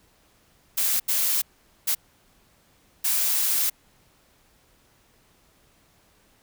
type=noise bursts at uneven times; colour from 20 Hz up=blue; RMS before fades=-23 dBFS; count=4; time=0.77-1 / 1.08-1.42 / 1.87-1.95 / 3.04-3.7 s; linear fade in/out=10 ms; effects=pink hiss -61 dBFS RMS until 6.42 s